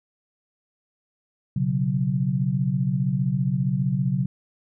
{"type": "chord", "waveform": "sine", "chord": "B suspended second", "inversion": "none", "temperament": "equal", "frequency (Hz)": [123.47, 138.59, 185], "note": ["B2", "C#3", "F#3"], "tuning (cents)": [0, 0, 0], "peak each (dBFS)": [-27, -23, -25], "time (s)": [1.56, 4.26], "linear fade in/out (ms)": 5, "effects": []}